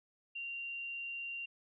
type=tone; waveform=sine; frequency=2768 Hz; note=F7; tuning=16 cents flat; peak=-39 dBFS; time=0.35-1.46 s; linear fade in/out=10 ms; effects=none